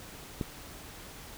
click, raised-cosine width 3 ms, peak -18 dBFS, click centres 0.412 s, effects pink hiss -47 dBFS RMS until 1.37 s

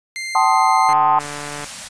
sawtooth tone, 2093 Hz, C7, in tune, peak -21 dBFS, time 0.16-0.93 s, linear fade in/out 0 ms
sine chord, A half-diminished seventh, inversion third, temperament equal with one note detuned, 765.2 / 880 / 1046.5 / 1244.5 Hz, G5 / A5 / C6 / Eb6, -42 / 0 / 0 / 0 cents, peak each -17 / -16 / -17 / -21 dBFS, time 0.35-1.19 s, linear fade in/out 2 ms
click train, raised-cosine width 0.5 ms, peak -15 dBFS, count 111, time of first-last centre 0.89-1.643 s, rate 146 Hz
white band-stop noise, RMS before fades -31 dBFS, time 1.19-1.89 s, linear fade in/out 20 ms, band 270 to 530 Hz, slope 48 dB/octave
effects resampled to 22050 Hz

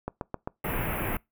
click train, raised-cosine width 1 ms, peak -17 dBFS, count 4, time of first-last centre 0.08-0.475 s, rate 7.6 Hz
pink band-stop noise, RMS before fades -30 dBFS, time 0.64-1.17 s, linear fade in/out 5 ms, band 2700 to 11000 Hz, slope 48 dB/octave
effects noise-tail reverb RT60 0.2 s tail -24 dB re dry

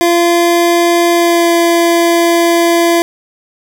25% pulse tone with pitch glide, 343.4 to 339.8 Hz, F4 to F4, -29 to -47 cents, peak -4 dBFS, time 0.01-3.02 s, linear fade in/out 0 ms, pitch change -18 cents, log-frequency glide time 1.11-1.53 s, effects none

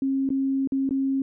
sine tone with dropouts, 270 Hz, C#4, 45 cents flat, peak -21 dBFS, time 0.02-1.22 s, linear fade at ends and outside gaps 2 ms, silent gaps 0.291-0.303 / 0.674-0.721 / 0.892-0.908 s, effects none

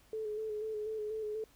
sine tone with vibrato, 430.5 Hz, A4, 38 cents flat, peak -35 dBFS, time 0.13-1.44 s, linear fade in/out 2 ms, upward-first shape square, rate 4.1 Hz, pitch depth 29 cents each way, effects added 50 Hz sine -68 dBFS peak until 1.55 s + pink hiss -65 dBFS RMS until 1.55 s

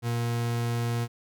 40% pulse tone, 118.1 Hz, A#2, 23 cents sharp, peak -25 dBFS, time 0.02-1.08 s, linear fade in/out 50 ms, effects none

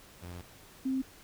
sawtooth / sine tone pair in turn, 88 / 263.7 Hz, F2 / C4, +14 / +14 cents, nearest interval octave + perfect fifth, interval 1900 cents, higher second, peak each -38 / -28 dBFS, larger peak second, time 0.22-0.42 / 0.85-1.02 s, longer first, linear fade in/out 10 ms, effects pink hiss -55 dBFS RMS until 1.23 s

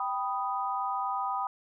sine chord, G augmented, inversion none, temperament equal, 784 / 987.8 / 1244.5 Hz, G5 / B5 / D#6, 0 / 0 / 0 cents, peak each -33 dBFS, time 0-1.47 s, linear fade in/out 2 ms, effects none

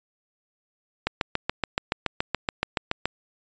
click train, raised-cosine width 0.3 ms, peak -7 dBFS, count 15, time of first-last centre 1.07-3.056 s, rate 7.05 Hz, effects resampled to 16000 Hz

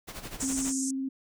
pink noise with tremolo, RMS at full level -38 dBFS, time 0.07-0.73 s, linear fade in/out 20 ms, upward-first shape sine, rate 12 Hz, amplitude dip 70%
pink band-pass noise, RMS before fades -34 dBFS, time 0.4-0.91 s, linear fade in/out 5 ms, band 6300 to 8800 Hz, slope 48 dB/octave
sine tone with vibrato, 267.1 Hz, C4, 36 cents sharp, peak -29 dBFS, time 0.42-1.09 s, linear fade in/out 10 ms, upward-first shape square, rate 18 Hz, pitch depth 11 cents each way
effects none

